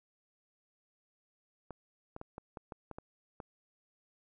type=clicks; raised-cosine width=1 ms; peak=-29 dBFS; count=9; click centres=1.707 / 2.164 / 2.214 / 2.381 / 2.572 / 2.722 / 2.913 / 2.985 / 3.402 s; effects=none